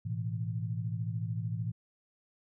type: chord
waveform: sine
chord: A suspended second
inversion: none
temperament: equal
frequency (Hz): 110 / 123.47 / 164.81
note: A2 / B2 / E3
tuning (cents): 0 / 0 / 0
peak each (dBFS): -34 / -38 / -38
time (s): 0.05-1.72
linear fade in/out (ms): 10
effects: none